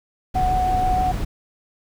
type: noise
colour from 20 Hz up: brown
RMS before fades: -24 dBFS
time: 0.34-1.25 s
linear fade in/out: 10 ms
type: tone with vibrato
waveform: sine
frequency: 740 Hz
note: F#5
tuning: in tune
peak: -18 dBFS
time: 0.35-1.12 s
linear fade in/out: 10 ms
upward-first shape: triangle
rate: 6.4 Hz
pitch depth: 11 cents each way
effects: none